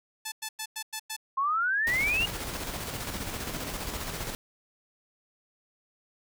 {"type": "tone bursts", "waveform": "5% pulse", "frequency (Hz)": 873, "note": "A5", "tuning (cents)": -14, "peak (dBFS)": -21, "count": 6, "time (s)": [0.25, 1.166], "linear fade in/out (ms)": 10, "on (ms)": 71, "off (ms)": 98}
{"type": "exponential sweep", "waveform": "sine", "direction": "up", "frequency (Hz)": [1053, 2880], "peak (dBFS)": -24, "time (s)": [1.37, 2.26], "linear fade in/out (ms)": 10}
{"type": "noise with tremolo", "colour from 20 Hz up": "pink", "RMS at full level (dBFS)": -34, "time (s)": [1.87, 4.35], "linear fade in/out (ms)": 0, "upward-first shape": "square", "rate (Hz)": 15, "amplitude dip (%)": 35}
{"effects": []}